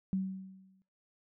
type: tone with exponential decay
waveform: sine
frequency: 190 Hz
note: F#3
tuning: 46 cents sharp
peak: -27 dBFS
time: 0.13-0.82 s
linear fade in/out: 0 ms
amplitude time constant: 150 ms
effects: noise-tail reverb RT60 0.5 s tail -26 dB re dry